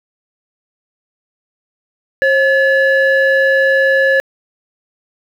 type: tone pair together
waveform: sine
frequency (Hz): 537 / 1714.7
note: C5 / A6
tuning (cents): +45 / -45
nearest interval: octave + minor sixth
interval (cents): 2010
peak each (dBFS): -10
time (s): 2.22-4.2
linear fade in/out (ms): 0
effects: tanh soft clip ceiling -5 dBFS + 7-bit